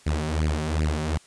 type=tone with flanger; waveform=sawtooth; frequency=77 Hz; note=D#2; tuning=17 cents flat; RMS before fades=-25 dBFS; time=0.06-1.18 s; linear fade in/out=10 ms; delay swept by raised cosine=0.42 to 5.42 ms; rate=2.6 Hz; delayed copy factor=+0.9; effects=white hiss -54 dBFS RMS until 1.26 s + resampled to 22050 Hz